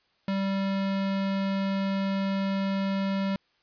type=tone; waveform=square; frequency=194.9 Hz; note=G3; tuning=10 cents flat; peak=-26 dBFS; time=0.28-3.36 s; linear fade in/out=2 ms; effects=white hiss -68 dBFS RMS until 3.62 s + resampled to 11025 Hz